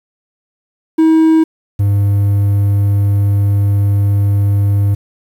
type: tone pair in turn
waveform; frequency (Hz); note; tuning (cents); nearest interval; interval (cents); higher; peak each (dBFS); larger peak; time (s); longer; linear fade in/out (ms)
triangle; 320 / 100.79; D#4 / G2; +49 / +49; octave + minor sixth; 2000; first; -4 / -7; first; 0.98-1.44 / 1.79-4.95; second; 10
effects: 7-bit